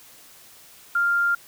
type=tone; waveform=sine; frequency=1396.9 Hz; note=F6; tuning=in tune; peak=-18 dBFS; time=0.95-1.35 s; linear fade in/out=5 ms; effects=white hiss -49 dBFS RMS until 1.47 s